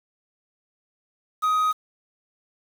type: tone with quantisation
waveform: triangle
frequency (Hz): 1256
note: D#6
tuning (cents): +16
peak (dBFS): -17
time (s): 1.42-1.73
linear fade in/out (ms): 20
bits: 7
effects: none